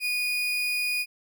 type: tone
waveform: 35% pulse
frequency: 2463 Hz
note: D#7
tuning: 18 cents flat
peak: -23 dBFS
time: 0-1.06 s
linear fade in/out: 50 ms
effects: none